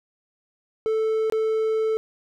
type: tone with dropouts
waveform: triangle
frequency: 440 Hz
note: A4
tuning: in tune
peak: -18 dBFS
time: 0.86-1.97 s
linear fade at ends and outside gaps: 0 ms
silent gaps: 1.299-1.323 s
effects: none